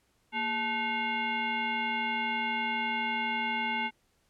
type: tone with frequency modulation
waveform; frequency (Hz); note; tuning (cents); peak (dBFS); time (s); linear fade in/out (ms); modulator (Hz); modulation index
sine; 1513; F#6; +38; -28; 0.32-3.91; 50; 640; 1.9
effects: pink hiss -71 dBFS RMS until 4.29 s + low-pass 12000 Hz 12 dB/octave